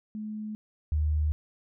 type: tone pair in turn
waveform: sine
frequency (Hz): 213.9 / 76.13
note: A3 / D#2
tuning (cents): -49 / -37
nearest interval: octave + tritone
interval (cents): 1788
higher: first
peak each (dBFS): -33 / -23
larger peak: second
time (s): 0.15-0.55 / 0.92-1.32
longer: neither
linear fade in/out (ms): 0
effects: none